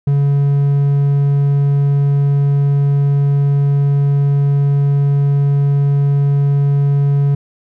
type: tone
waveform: triangle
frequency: 141.3 Hz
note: C#3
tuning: 34 cents sharp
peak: -8 dBFS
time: 0.07-7.35 s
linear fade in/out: 5 ms
effects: none